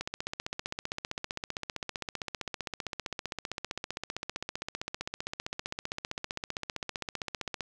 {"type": "click train", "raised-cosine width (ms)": 0.2, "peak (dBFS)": -17, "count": 118, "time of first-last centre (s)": [0.01, 7.607], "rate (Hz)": 15.4, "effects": []}